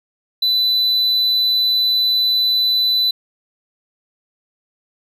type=tone; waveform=triangle; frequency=3995 Hz; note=B7; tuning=19 cents sharp; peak=-12 dBFS; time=0.42-3.11 s; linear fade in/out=5 ms; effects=resampled to 32000 Hz